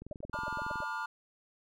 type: click train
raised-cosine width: 3 ms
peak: -32 dBFS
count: 18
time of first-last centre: 0.02-0.803 s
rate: 21.7 Hz
type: tone bursts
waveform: sine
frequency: 600 Hz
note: D5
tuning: 37 cents sharp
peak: -37 dBFS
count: 7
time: 0.11-0.838 s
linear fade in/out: 5 ms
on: 20 ms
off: 98 ms
type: chord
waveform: triangle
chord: B half-diminished seventh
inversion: third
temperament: just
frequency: 889 / 987.8 / 1185.3 / 1422.4 Hz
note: A5 / B5 / D6 / F6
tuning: +18 / 0 / +16 / +31 cents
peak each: -38 / -40 / -40 / -36 dBFS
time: 0.33-1.06 s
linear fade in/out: 5 ms
effects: none